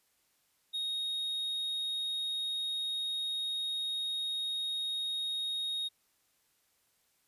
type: tone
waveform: triangle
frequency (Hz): 3738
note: A#7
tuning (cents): +4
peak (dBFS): -31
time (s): 0.73-5.89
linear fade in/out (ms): 20
effects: white hiss -73 dBFS RMS until 7.27 s + resampled to 32000 Hz